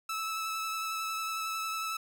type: tone with vibrato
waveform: sawtooth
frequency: 1309 Hz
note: E6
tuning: 13 cents flat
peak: -29 dBFS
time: 0.09-1.97 s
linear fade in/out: 5 ms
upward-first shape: sine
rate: 11 Hz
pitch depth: 13 cents each way
effects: none